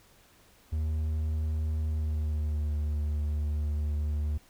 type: tone with pitch glide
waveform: triangle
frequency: 77.78 to 74.65 Hz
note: D#2 to D2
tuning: 0 to +29 cents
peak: -25 dBFS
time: 0.72-4.38 s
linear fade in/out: 10 ms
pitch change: -71 cents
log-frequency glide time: 1.84-2.77 s
effects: pink hiss -60 dBFS RMS until 4.49 s